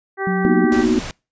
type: harmonic tone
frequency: 388.2 Hz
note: G4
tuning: 17 cents flat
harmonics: 1 / 2 / 3 / 4 / 5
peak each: -23 / -26 / -30 / -28 / -29 dBFS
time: 0.17-0.86 s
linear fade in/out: 50 ms
type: tone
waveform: sine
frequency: 183.9 Hz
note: F#3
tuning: 10 cents flat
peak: -18 dBFS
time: 0.27-0.65 s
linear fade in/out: 2 ms
type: chord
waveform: sine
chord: B major seventh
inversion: third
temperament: equal with one note detuned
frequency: 232 / 246.9 / 311.1 / 370 Hz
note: A#3 / B3 / D#4 / F#4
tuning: -8 / 0 / 0 / 0 cents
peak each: -19 dBFS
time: 0.45-0.99 s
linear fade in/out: 0 ms
type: noise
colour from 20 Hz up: pink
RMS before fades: -29 dBFS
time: 0.72-1.11 s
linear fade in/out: 0 ms
effects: noise-tail reverb RT60 0.3 s tail -26 dB re dry + resampled to 16000 Hz